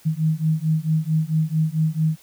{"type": "beating tone pair", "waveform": "sine", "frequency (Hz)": [155.56, 160.06], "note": ["D#3", "D#3"], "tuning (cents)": [0, 49], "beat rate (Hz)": 4.5, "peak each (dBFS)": -21, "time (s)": [0.05, 2.17], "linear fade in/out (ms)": 20, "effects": ["white hiss -52 dBFS RMS until 2.22 s"]}